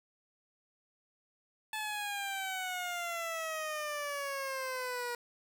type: exponential sweep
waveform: 15% pulse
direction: down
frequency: 870 to 478.3 Hz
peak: -29 dBFS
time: 1.73-5.15 s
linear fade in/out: 2 ms
effects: none